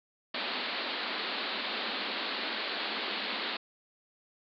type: band-pass noise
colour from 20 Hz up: white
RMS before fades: -35 dBFS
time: 0.34-3.57 s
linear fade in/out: 5 ms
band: 200 to 4500 Hz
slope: 96 dB/octave
effects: none